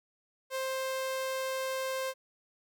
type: tone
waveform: sawtooth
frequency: 526 Hz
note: C5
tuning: 9 cents sharp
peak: -28 dBFS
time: 0.5-2.14 s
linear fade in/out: 50 ms
effects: none